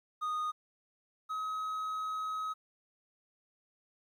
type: tone pair in turn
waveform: triangle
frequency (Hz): 1237 / 1272.5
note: D#6 / D#6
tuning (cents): -10 / +39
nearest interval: unison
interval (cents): 49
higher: second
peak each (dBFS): -30 / -32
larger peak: first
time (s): 0.21-0.52 / 1.29-2.54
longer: second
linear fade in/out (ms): 20
effects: 12-bit